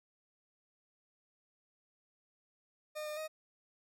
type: tone with pitch steps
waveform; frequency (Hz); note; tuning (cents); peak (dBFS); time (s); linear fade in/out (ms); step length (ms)
40% pulse; 609 / 605 / 625; D#5 / D#5 / D#5; -37 / -49 / +8; -38; 2.95-3.28; 20; 110
effects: none